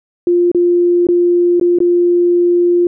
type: tone with dropouts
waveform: sine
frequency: 350.1 Hz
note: F4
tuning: 4 cents sharp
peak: -8 dBFS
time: 0.27-2.87 s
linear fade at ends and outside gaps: 2 ms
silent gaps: 0.516-0.547 / 1.069-1.087 / 1.598-1.612 / 1.787-1.803 s
effects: none